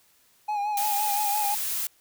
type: tone with vibrato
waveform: triangle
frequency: 828 Hz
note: G#5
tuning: 5 cents flat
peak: -23 dBFS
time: 0.48-1.55 s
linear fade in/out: 10 ms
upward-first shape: sine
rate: 5.8 Hz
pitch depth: 46 cents each way
type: noise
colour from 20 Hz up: blue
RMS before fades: -29 dBFS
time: 0.77-1.87 s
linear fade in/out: 2 ms
effects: white hiss -62 dBFS RMS until 2 s